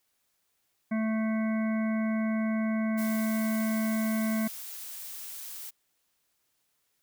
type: harmonic tone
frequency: 220 Hz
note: A3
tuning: in tune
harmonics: 1 / 3 / 5 / 7 / 9 / 10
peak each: -26 / -37 / -43 / -44 / -44 / -45 dBFS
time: 0.91-4.48 s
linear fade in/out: 10 ms
type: noise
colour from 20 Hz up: blue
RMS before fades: -41 dBFS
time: 2.97-5.71 s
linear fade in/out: 20 ms
effects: white hiss -75 dBFS RMS until 7.02 s